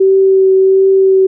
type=tone with vibrato; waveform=sine; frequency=383.2 Hz; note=G4; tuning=39 cents flat; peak=-5 dBFS; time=0-1.27 s; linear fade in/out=10 ms; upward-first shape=triangle; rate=1.4 Hz; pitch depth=14 cents each way; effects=none